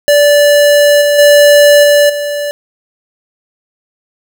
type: tone with level steps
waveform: square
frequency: 582 Hz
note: D5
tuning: 16 cents flat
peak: -5 / -8 / -3 / -5 / -15 dBFS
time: 0.08-2.51 s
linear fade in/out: 0 ms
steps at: 1.01 / 1.18 / 1.83 / 2.09 s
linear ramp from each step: 10 ms
effects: none